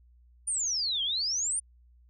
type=exponential two-way sweep; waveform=sine; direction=down then up; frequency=9460 to 3121 to 9460 Hz; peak=-27 dBFS; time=0.47-1.6 s; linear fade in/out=10 ms; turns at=1.03 s; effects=added 60 Hz sine -56 dBFS peak until 2.09 s